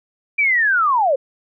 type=linear sweep; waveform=sine; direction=down; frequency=2372 to 500 Hz; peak=-13 dBFS; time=0.38-1.16 s; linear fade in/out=10 ms; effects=none